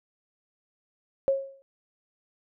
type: tone with exponential decay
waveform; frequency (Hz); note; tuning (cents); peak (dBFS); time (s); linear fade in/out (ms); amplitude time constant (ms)
sine; 544; C#5; -33; -17; 1.28-1.62; 0; 72
effects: none